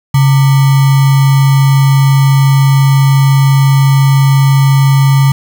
sine tone with sample-and-hold, 137.1 Hz, C#3, 19 cents flat, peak -4 dBFS, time 0.14-5.32 s, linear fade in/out 5 ms, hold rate 1050 Hz, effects none

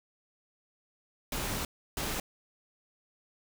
pink noise bursts at uneven times, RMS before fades -34 dBFS, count 2, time 1.32-1.65 / 1.97-2.2 s, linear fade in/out 2 ms, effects none

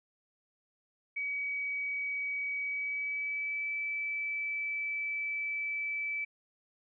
sine tone with pitch glide, 2269 to 2310 Hz, C#7 to D7, +40 to -29 cents, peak -32 dBFS, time 1.16-6.25 s, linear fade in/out 10 ms, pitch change +31 cents, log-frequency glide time 2.61-3.72 s, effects none

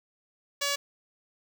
5% pulse tone, 567 Hz, C#5, 39 cents sharp, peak -15 dBFS, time 0.61-0.76 s, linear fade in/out 10 ms, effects none

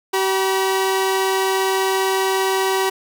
sawtooth tone pair together, 382.5 / 963.8 Hz, G4 / B5, -42 / -43 cents, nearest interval octave + major third, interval 1599 cents, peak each -14 / -19 dBFS, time 0.13-2.9 s, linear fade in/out 10 ms, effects none

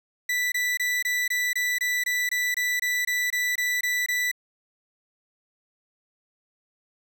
40% pulse tone bursts, 1975.5 Hz, B6, in tune, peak -22 dBFS, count 16, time 0.29-4.315 s, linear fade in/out 5 ms, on 230 ms, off 23 ms, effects none

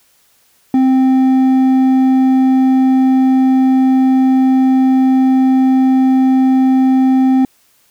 sine tone with hard clipping, 261.6 Hz, C4, in tune, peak -9 dBFS, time 0.74-7.45 s, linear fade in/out 2 ms, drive 5 dB, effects white hiss -54 dBFS RMS until 7.9 s

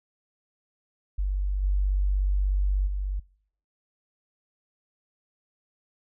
sine tone with level steps, 48.29 Hz, G1, 25 cents flat, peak -23 / -20 / -25 dBFS, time 1.18-3.2 s, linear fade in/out 10 ms, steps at 1.62 / 2.86 s, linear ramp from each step 20 ms, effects noise-tail reverb RT60 0.7 s tail -26 dB re dry

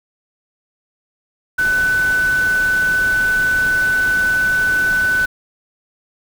sine tone in noise, 1500 Hz, F#6, 23 cents sharp, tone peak -13 dBFS, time 1.58-5.26 s, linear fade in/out 10 ms, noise pink, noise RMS -29 dBFS, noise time 1.58-5.26 s, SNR +13 dB, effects none

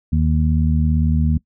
harmonic tone, 77.78 Hz, D#2, in tune, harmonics 1 / 2 / 3, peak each -16 / -19 / -21 dBFS, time 0.12-1.38 s, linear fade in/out 10 ms, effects noise-tail reverb RT60 0.1 s tail -22 dB re dry

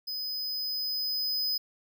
square tone with level ramp, 5020 Hz, D#8, 15 cents sharp, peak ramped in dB -33 to -27 dBFS, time 0.07-1.58 s, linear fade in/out 10 ms, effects none

